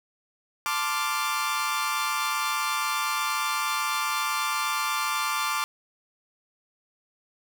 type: chord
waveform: sawtooth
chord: D minor seventh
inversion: second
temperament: equal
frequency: 880 / 1046.5 / 1174.7 / 1396.9 Hz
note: A5 / C6 / D6 / F6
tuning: 0 / 0 / 0 / 0 cents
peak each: -30 / -29 / -24 / -29 dBFS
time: 0.66-5.64 s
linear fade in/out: 0 ms
effects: none